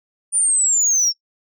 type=linear sweep; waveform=sine; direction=down; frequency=9400 to 5390 Hz; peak=-11 dBFS; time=0.32-1.13 s; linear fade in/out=50 ms; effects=noise-tail reverb RT60 0.1 s tail -24 dB re dry + tanh soft clip ceiling -13 dBFS